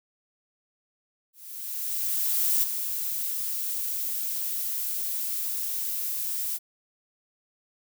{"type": "noise with ADSR envelope", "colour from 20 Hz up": "violet", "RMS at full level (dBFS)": -23, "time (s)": [1.33, 6.59], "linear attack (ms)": 1300, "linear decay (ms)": 11, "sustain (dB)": -7, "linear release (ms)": 37, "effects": []}